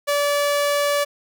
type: tone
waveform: sawtooth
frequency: 577 Hz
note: D5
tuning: 31 cents flat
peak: -14 dBFS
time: 0.07-1.05 s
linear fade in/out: 20 ms
effects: none